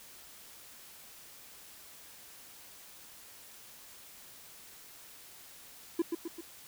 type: tone with echo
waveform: triangle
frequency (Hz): 336.1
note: E4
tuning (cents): +34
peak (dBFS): -23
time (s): 5.99-6.02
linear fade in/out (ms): 5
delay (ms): 130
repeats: 3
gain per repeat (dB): -5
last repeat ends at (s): 6.41
effects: white hiss -53 dBFS RMS until 6.67 s